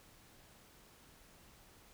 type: silence
effects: pink hiss -62 dBFS RMS until 1.93 s